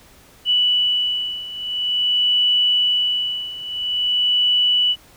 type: beating tone pair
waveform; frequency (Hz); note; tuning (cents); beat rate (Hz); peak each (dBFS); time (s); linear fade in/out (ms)
sine; 2960 / 2960.48; F#7 / F#7; 0 / 0; 0.48; -21 / -18; 0.45-4.96; 50
effects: pink hiss -49 dBFS RMS until 5.16 s